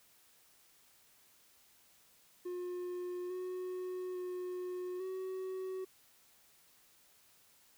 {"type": "tone with pitch steps", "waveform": "triangle", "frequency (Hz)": [358, 366.3, 362.4, 375.7], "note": ["F4", "F#4", "F#4", "F#4"], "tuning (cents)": [43, -17, -36, 26], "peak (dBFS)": -36, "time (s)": [2.45, 5.85], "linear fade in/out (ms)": 10, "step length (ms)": 850, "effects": ["white hiss -66 dBFS RMS until 7.77 s"]}